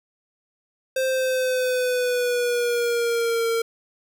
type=tone with pitch glide; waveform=square; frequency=523.3 to 458.2 Hz; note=C5 to A#4; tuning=0 to -30 cents; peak=-21 dBFS; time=0.96-3.62 s; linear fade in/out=5 ms; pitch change=-230 cents; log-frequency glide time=1.07-3.49 s; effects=none